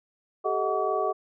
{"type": "tone cluster", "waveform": "sine", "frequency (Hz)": [388.9, 433, 632, 736, 1141], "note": ["G4", "A4", "D#5", "F#5", "C#6"], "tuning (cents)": [-14, -28, 27, -9, 50], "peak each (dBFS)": -30, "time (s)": [0.44, 1.13], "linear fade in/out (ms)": 20, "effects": []}